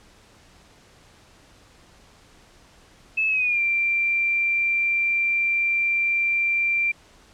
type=tone with pitch glide; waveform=sine; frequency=2606 to 2362 Hz; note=E7 to D7; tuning=-20 to +9 cents; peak=-19 dBFS; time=3.17-6.92 s; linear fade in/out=10 ms; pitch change=-171 cents; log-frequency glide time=3.28-3.61 s; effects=pink hiss -53 dBFS RMS until 7.33 s + low-pass 8000 Hz 12 dB/octave